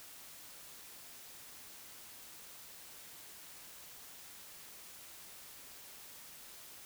silence, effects white hiss -53 dBFS RMS until 6.85 s

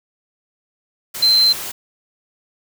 sine tone in noise, 4103 Hz, C8, 35 cents flat, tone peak -10 dBFS, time 1.22-1.53 s, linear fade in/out 10 ms, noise white, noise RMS -28 dBFS, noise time 1.14-1.72 s, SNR +15 dB, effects none

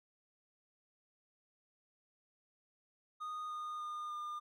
triangle tone with pitch steps, 1236 / 1226 / 1216.2 / 1206.4 Hz, D#6 / D#6 / D#6 / D6, -12 / -26 / -40 / +46 cents, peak -38 dBFS, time 3.2-4.4 s, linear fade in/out 20 ms, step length 300 ms, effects none

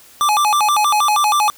square tone with vibrato, 997 Hz, B5, 16 cents sharp, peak -13 dBFS, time 0.21-1.5 s, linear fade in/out 0 ms, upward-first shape square, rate 6.3 Hz, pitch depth 290 cents each way, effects white hiss -45 dBFS RMS until 1.57 s

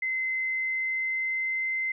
sine tone with pitch glide, 2058 to 2070 Hz, C7 to C7, -29 to -19 cents, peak -26 dBFS, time 0.02-1.92 s, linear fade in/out 5 ms, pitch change +10 cents, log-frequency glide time 0.37-1.67 s, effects none

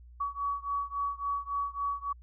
sine beating tone pair, 1130 / 1133.6 Hz, C#6 / C#6, +33 / +38 cents, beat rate 3.6 Hz, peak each -33 / -34 dBFS, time 0.2-2.13 s, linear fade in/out 10 ms, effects added 60 Hz sine -49 dBFS peak until 2.22 s

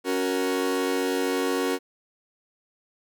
40% pulse chord, F# major, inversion second, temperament equal, 277.2 / 370 / 466.2 Hz, C#4 / F#4 / A#4, 0 / 0 / 0 cents, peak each -27 dBFS, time 0.04-1.79 s, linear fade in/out 50 ms, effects none

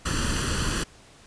pink noise with comb filter, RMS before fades -26 dBFS, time 0.05-0.84 s, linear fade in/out 10 ms, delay 0.67 ms, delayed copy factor +0.7, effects pink hiss -52 dBFS RMS until 1.26 s + resampled to 22050 Hz

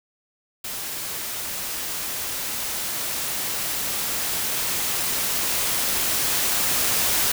white noise with level ramp, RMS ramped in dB -31 to -21 dBFS, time 0.64-7.32 s, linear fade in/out 5 ms, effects none

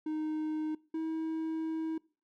triangle tone pair in turn, 309.9 / 320.5 Hz, D#4 / E4, -7 / -49 cents, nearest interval minor second, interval 58 cents, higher second, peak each -30 / -30 dBFS, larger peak neither, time 0.06-0.75 / 0.94-1.98 s, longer second, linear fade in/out 5 ms, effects noise-tail reverb RT60 0.4 s tail -23 dB re dry

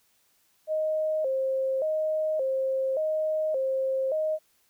sine tone with vibrato, 575 Hz, D5, 37 cents flat, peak -24 dBFS, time 0.67-4.39 s, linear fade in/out 50 ms, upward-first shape square, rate 0.87 Hz, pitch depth 140 cents each way, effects white hiss -67 dBFS RMS until 4.69 s

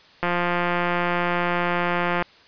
click train, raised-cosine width 0.5 ms, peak -8 dBFS, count 350, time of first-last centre 0.23-2.224 s, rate 175 Hz, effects white hiss -51 dBFS RMS until 2.47 s + resampled to 11025 Hz

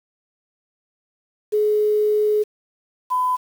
sine tone pair in turn, 422.7 / 1005.4 Hz, G#4 / B5, +31 / +31 cents, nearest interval octave + minor third, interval 1500 cents, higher second, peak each -15 / -17 dBFS, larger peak first, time 1.52-2.44 / 3.1-3.37 s, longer first, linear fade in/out 20 ms, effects 7-bit

